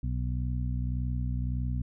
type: harmonic tone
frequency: 61.74 Hz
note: B1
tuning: in tune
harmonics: 1 / 2 / 3 / 4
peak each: -30 / -32 / -41 / -40 dBFS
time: 0.03-1.82 s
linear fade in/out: 5 ms
effects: none